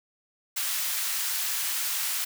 white high-pass noise, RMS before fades -29 dBFS, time 0.56-2.25 s, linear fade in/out 10 ms, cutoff 1200 Hz, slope 12 dB/octave, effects none

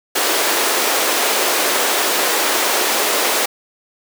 pink high-pass noise, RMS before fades -17 dBFS, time 0.15-3.46 s, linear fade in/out 10 ms, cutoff 360 Hz, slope 24 dB/octave, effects none

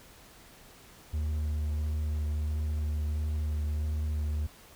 triangle tone with vibrato, 75.8 Hz, D#2, 45 cents flat, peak -26 dBFS, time 1.13-4.47 s, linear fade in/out 10 ms, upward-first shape sine, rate 1.5 Hz, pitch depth 13 cents each way, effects pink hiss -54 dBFS RMS until 4.75 s

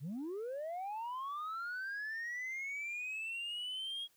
sine linear sweep, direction up, 120.5 to 3300 Hz, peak -36 dBFS, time 0-4.08 s, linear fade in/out 50 ms, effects tanh soft clip ceiling -37 dBFS + white hiss -71 dBFS RMS until 4.16 s

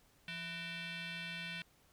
sine tone with frequency modulation, 170.6 Hz, F3, 40 cents flat, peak -39 dBFS, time 0.28-1.62 s, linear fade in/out 2 ms, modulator 832 Hz, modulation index 4.1, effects tanh soft clip ceiling -39 dBFS + pink hiss -69 dBFS RMS until 1.92 s

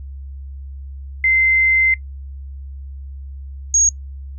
sine tone pair in turn, 2075 / 6588 Hz, C7 / G#8, -15 / -15 cents, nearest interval octave + minor sixth, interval 2000 cents, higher second, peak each -12 / -11 dBFS, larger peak second, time 1.24-1.94 / 3.74-3.89 s, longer first, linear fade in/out 2 ms, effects noise-tail reverb RT60 0.1 s tail -20 dB re dry + added 68 Hz sine -29 dBFS peak until 4.38 s

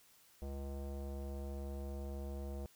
square tone with low-pass filter, 69.3 Hz, C#2, in tune, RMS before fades -43 dBFS, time 0.42-2.66 s, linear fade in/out 0 ms, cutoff 610 Hz, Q 2.1, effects white hiss -66 dBFS RMS until 2.75 s

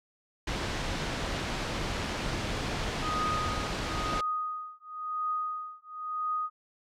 pink noise, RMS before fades -32 dBFS, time 0.47-4.21 s, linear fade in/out 5 ms
sine tone with tremolo, 1244.5 Hz, D#6, in tune, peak -27 dBFS, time 3.01-6.5 s, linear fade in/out 50 ms, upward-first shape triangle, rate 0.98 Hz, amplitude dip 100%
effects low-pass 5000 Hz 12 dB/octave

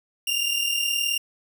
sawtooth tone pair together, 2778 / 2817 Hz, F7 / F7, -10 / +14 cents, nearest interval unison, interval 24 cents, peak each -22 / -22 dBFS, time 0.27-1.18 s, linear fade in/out 5 ms, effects none

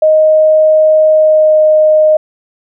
sine tone with pitch glide, 623 to 618.3 Hz, D#5 to D#5, +2 to -11 cents, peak -4 dBFS, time 0.02-2.17 s, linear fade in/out 5 ms, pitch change -13 cents, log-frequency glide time 1.1-1.63 s, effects none

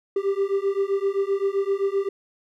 triangle beating tone pair, 390.5 / 398.2 Hz, G4 / G4, -7 / +27 cents, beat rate 7.7 Hz, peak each -22 dBFS, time 0.16-2.09 s, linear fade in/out 5 ms, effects none

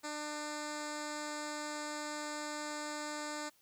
10% pulse tone with low-pass filter, 299.3 Hz, D4, 33 cents sharp, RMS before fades -41 dBFS, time 0.03-3.5 s, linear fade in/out 20 ms, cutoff 7300 Hz, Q 2.4, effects white hiss -69 dBFS RMS until 3.61 s

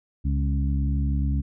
harmonic tone with a mistuned harmonic, 69.3 Hz, C#2, in tune, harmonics 1 / 2 / 3 / 4, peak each -22 / -28 / -32 / -34 dBFS, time 0.24-1.42 s, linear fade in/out 20 ms, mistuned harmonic 2, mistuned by +26 cents, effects none

